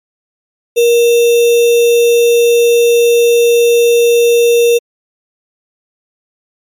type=tone with sample-and-hold; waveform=sine; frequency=471.8 Hz; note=A#4; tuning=21 cents sharp; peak=-5 dBFS; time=0.76-4.79 s; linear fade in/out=20 ms; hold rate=3150 Hz; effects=MP3 64 kbps